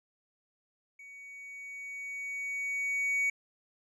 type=tone with level ramp; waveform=triangle; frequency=2250 Hz; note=C#7; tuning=25 cents sharp; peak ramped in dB=-46 to -24 dBFS; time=0.99-3.3 s; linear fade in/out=5 ms; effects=resampled to 24000 Hz